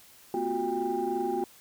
sine tone cluster, 223.3 / 254.5 / 354.7 / 377.7 / 801 Hz, A3 / C4 / F4 / F#4 / G5, +26 / -48 / +27 / +36 / +37 cents, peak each -39 / -36 / -30 / -33 / -31 dBFS, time 0.34-1.44 s, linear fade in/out 2 ms, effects tanh soft clip ceiling -19 dBFS + white hiss -55 dBFS RMS until 1.6 s

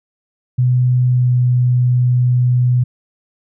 sine tone with pitch glide, 125.3 to 124.22 Hz, B2 to B2, +25 to +10 cents, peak -10 dBFS, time 0.58-2.84 s, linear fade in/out 10 ms, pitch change -15 cents, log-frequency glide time 1.1-1.32 s, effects none

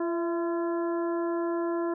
harmonic tone with a mistuned harmonic, 341.1 Hz, F4, 41 cents flat, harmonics 1 / 2 / 3 / 4 / 5, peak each -27 / -35 / -37 / -43 / -46 dBFS, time 0-1.94 s, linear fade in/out 5 ms, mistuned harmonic 2, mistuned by -40 cents, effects none

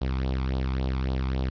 sawtooth tone with flanger, 65.41 Hz, C2, in tune, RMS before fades -27 dBFS, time 0.01-1.5 s, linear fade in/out 10 ms, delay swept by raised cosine 0.23 to 0.9 ms, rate 3.6 Hz, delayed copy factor +0.7, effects resampled to 11025 Hz + 10-bit

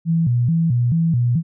sine tone with vibrato, 141.5 Hz, C#3, 36 cents sharp, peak -14 dBFS, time 0.05-1.43 s, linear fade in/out 50 ms, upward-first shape square, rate 2.3 Hz, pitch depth 270 cents each way, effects none

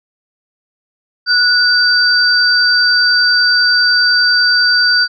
sine tone pair together, 1468 / 4661 Hz, F#6 / D8, -14 / -14 cents, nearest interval octave + minor sixth, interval 2000 cents, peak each -11 dBFS, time 1.26-5.08 s, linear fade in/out 50 ms, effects none

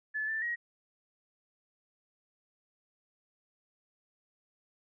sine tone with pitch steps, 1729 / 1770 / 1894 Hz, A6 / A6 / A#6, -31 / +10 / +27 cents, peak -31 dBFS, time 0.14-0.56 s, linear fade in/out 20 ms, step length 140 ms, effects none

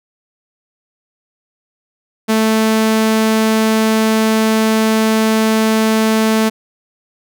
sawtooth tone, 220 Hz, A3, in tune, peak -7 dBFS, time 2.28-6.5 s, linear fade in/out 20 ms, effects none

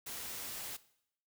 white noise, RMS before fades -43 dBFS, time 0.06-0.77 s, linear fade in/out 10 ms, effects noise-tail reverb RT60 0.7 s tail -18 dB re dry

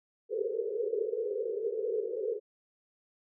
pink band-pass noise, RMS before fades -33 dBFS, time 0.29-2.4 s, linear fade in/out 50 ms, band 400 to 490 Hz, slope 96 dB/octave, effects none

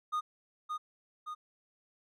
triangle tone with echo, 1231 Hz, D#6, 19 cents flat, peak -28 dBFS, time 0.12-0.21 s, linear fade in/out 20 ms, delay 570 ms, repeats 2, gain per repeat -4 dB, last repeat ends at 1.35 s, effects none

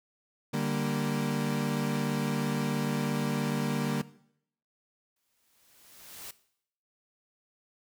35% pulse chord, G minor, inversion second, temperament equal, 146.83 / 196 / 233.1 Hz, D3 / G3 / Bb3, 0 / 0 / 0 cents, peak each -30 / -33 / -30 dBFS, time 0.53-4.02 s, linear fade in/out 10 ms
white noise with exponential growth, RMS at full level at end -41 dBFS, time 5.16-6.31 s, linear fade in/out 5 ms, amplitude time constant 250 ms
effects noise-tail reverb RT60 0.7 s tail -18 dB re dry

